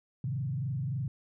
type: tone with frequency modulation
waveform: sine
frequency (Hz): 132.6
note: C3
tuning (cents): +23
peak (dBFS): -30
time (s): 0.24-1.08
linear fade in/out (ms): 2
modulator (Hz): 23.4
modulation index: 1
effects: none